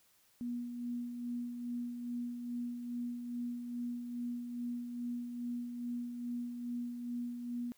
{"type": "tone with tremolo", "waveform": "sine", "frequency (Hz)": 241.2, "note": "B3", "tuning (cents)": -41, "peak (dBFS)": -35, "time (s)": [0.41, 7.72], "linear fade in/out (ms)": 0, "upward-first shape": "sine", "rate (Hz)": 2.4, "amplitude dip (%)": 45, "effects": ["white hiss -69 dBFS RMS until 7.77 s"]}